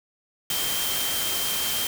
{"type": "tone in noise", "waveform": "sine", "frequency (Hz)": 3153, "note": "G7", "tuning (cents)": 9, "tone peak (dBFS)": -30, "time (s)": [0.5, 1.87], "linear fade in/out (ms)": 2, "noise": "white", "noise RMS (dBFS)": -27, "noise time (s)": [0.5, 1.87], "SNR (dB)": -6, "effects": []}